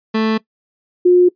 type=tone pair in turn; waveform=30% pulse / sine; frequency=220 / 358.1 Hz; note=A3 / F4; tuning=0 / +43 cents; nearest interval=minor sixth; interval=843 cents; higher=second; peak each=-11 / -6 dBFS; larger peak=second; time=0.14-0.38 / 1.05-1.29 s; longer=neither; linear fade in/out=10 ms; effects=noise-tail reverb RT60 0.1 s tail -20 dB re dry + resampled to 11025 Hz